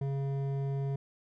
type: tone with hard clipping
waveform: sine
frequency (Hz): 137.8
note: C#3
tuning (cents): -10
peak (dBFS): -32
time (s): 0.01-0.96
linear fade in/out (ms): 5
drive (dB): 10
effects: none